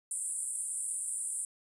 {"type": "band-pass noise", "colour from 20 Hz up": "white", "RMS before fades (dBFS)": -36, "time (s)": [0.11, 1.45], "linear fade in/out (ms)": 2, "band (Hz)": [8100, 10000], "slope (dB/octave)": 96, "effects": ["resampled to 24000 Hz"]}